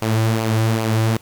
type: tone with flanger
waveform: sawtooth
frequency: 111.4 Hz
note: A2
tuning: 22 cents sharp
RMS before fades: -18 dBFS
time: 0.02-1.17 s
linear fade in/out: 0 ms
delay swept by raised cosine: 0.53 to 4.73 ms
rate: 2.5 Hz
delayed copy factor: -0.5
effects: pink hiss -48 dBFS RMS until 1.21 s